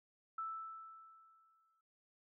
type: tone with exponential decay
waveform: sine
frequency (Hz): 1319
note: E6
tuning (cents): +1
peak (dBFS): -38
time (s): 0.38-1.81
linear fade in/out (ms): 5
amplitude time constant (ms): 310
effects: noise-tail reverb RT60 0.6 s tail -26 dB re dry